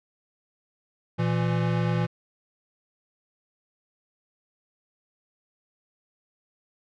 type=tone pair together; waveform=square; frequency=118.2 / 167.16 Hz; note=A#2 / E3; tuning=+24 / +24 cents; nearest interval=tritone; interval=600 cents; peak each=-26 dBFS; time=1.18-2.07 s; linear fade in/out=20 ms; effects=low-pass 3000 Hz 12 dB/octave